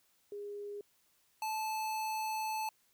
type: tone pair in turn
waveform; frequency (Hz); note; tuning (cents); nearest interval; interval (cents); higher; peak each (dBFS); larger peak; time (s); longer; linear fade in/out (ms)
sine / square; 409.3 / 871.5; G#4 / A5; -25 / -17; octave + minor second; 1308; second; -40 / -35; second; 0.32-0.81 / 1.42-2.69; second; 2
effects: white hiss -72 dBFS RMS until 2.93 s